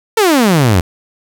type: exponential sweep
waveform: sawtooth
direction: down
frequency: 466.2 to 82.2 Hz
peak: -4 dBFS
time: 0.17-0.81 s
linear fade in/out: 5 ms
effects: none